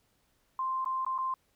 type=tone with dropouts; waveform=sine; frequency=1046.5 Hz; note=C6; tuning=in tune; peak=-29 dBFS; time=0.59-1.34 s; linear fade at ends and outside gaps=2 ms; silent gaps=0.846-0.859 / 1.049-1.064 / 1.18-1.186 s; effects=pink hiss -72 dBFS RMS until 1.55 s